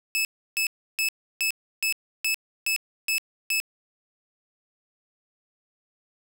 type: tone bursts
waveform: sawtooth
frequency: 2607 Hz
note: E7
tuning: 20 cents flat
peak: -19 dBFS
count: 9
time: 0.15-3.601 s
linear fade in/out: 0 ms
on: 99 ms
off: 320 ms
effects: none